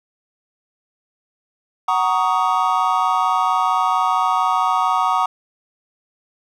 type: chord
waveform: triangle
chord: D# minor seventh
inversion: first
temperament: just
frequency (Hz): 746.7 / 933.4 / 1120.1 / 1244.5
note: F#5 / A#5 / C#6 / D#6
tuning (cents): +16 / +2 / +18 / 0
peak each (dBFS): -19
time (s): 1.88-5.26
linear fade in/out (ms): 5
effects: none